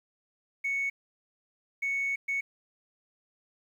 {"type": "tone bursts at uneven times", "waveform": "sine", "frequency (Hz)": 2217, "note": "C#7", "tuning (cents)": 0, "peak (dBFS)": -26, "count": 3, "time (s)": [[0.64, 0.9], [1.82, 2.16], [2.28, 2.41]], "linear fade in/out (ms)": 10, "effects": ["tanh soft clip ceiling -24 dBFS", "10-bit"]}